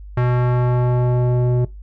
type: tone with low-pass filter sweep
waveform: square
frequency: 123.47 Hz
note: B2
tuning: in tune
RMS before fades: -17 dBFS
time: 0.17-1.65 s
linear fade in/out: 5 ms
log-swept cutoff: 1600 to 470 Hz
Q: 1.2
effects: noise-tail reverb RT60 0.2 s tail -20 dB re dry + added 50 Hz sine -33 dBFS peak until 1.82 s